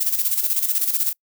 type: noise with tremolo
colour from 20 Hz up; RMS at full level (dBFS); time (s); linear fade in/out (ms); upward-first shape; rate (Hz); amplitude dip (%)
violet; -19; 0-1.13; 10; square; 16; 60
effects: noise-tail reverb RT60 0.1 s tail -26 dB re dry